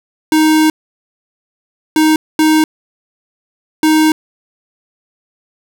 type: tone bursts at uneven times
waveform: square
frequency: 312.1 Hz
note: D#4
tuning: 5 cents sharp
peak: -8 dBFS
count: 4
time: 0.32-0.7 / 1.96-2.16 / 2.39-2.64 / 3.83-4.12 s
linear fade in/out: 2 ms
effects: none